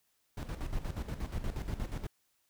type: noise with tremolo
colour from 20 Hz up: brown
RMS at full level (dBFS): -35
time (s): 0.37-2.07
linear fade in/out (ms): 5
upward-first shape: square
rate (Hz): 8.4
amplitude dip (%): 65
effects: white hiss -75 dBFS RMS until 2.49 s